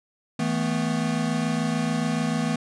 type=chord; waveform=square; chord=E suspended fourth; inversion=none; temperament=equal with one note detuned; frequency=161.52 / 220 / 246.9 Hz; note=E3 / A3 / B3; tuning=-35 / 0 / 0 cents; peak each=-28 dBFS; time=0.39-2.56 s; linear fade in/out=5 ms; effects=resampled to 22050 Hz